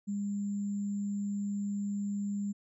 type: tone with sample-and-hold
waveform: sine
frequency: 202.3 Hz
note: G#3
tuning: 45 cents flat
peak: -31 dBFS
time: 0.07-2.53 s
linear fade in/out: 20 ms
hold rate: 7350 Hz
effects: resampled to 22050 Hz